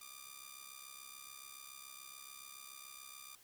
5% pulse ring-modulated tone, 1196 Hz, D6, 31 cents sharp, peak -36 dBFS, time 0.01-3.35 s, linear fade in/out 0 ms, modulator 33.5 Hz, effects white hiss -64 dBFS RMS until 3.43 s

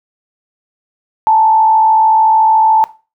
sine tone with frequency modulation, 880 Hz, A5, in tune, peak -6 dBFS, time 1.27-2.84 s, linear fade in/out 0 ms, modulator 53.7 Hz, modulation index 0.42, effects noise-tail reverb RT60 0.3 s tail -17 dB re dry

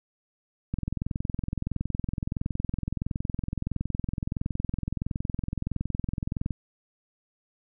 click train, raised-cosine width 5 ms, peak -16 dBFS, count 125, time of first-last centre 0.74-6.507 s, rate 21.5 Hz, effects none

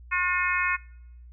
harmonic tone, 360 Hz, F#4, 47 cents flat, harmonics 3 / 4 / 5 / 6 / 7, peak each -29 / -29 / -29 / -29 / -29 dBFS, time 0.11-0.77 s, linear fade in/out 20 ms, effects noise-tail reverb RT60 0.8 s tail -25 dB re dry + added 60 Hz sine -44 dBFS peak until 1.32 s

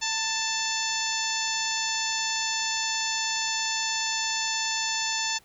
harmonic tone with a mistuned harmonic, 883 Hz, A5, 6 cents sharp, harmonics 1 / 2 / 3 / 4 / 5 / 6 / 7 / 8, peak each -34 / -34 / -34 / -34 / -34 / -34 / -34 / -34 dBFS, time 0.01-5.39 s, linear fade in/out 20 ms, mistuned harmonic 1, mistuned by +24 cents, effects pink hiss -59 dBFS RMS until 5.44 s

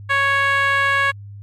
10% pulse tone with band-pass filter, 554.4 Hz, C#5, in tune, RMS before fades -17 dBFS, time 0.09-1.12 s, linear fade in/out 20 ms, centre 1500 Hz, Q 2, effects added 101 Hz sine -33 dBFS peak until 1.42 s + MP3 64 kbps

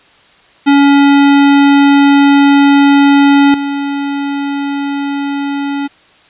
square tone with level steps, 281.7 Hz, C#4, 28 cents sharp, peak -5 / -15 dBFS, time 0.66-5.88 s, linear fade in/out 20 ms, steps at 3.54 s, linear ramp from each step 2 ms, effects white hiss -45 dBFS RMS until 6.29 s + resampled to 8000 Hz

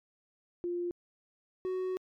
sine / triangle tone pair in turn, 350 / 371.2 Hz, F4 / F#4, +4 / +6 cents, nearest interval minor second, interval 102 cents, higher second, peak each -31 / -29 dBFS, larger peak second, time 0.64-0.91 / 1.65-1.97 s, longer second, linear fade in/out 0 ms, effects MP3 96 kbps

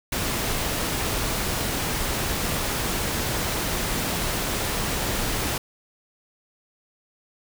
pink noise, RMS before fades -26 dBFS, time 0.12-5.58 s, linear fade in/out 5 ms, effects none

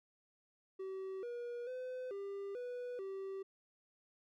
triangle tone with pitch steps, 382 / 479.5 / 508 / 397.7 / 491.9 / 387.4 Hz, G4 / A#4 / B4 / G4 / B4 / G4, -45 / +49 / +49 / +25 / -7 / -20 cents, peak -39 dBFS, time 0.79-3.43 s, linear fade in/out 10 ms, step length 440 ms, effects none

